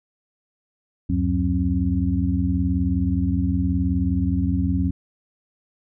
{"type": "tone cluster", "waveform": "sine", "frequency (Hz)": [73.9, 93, 183.5, 268.7], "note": ["D2", "F#2", "F#3", "C4"], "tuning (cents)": [11, 9, -14, 46], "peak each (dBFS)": -24, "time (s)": [1.09, 4.91], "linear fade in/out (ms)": 10, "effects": []}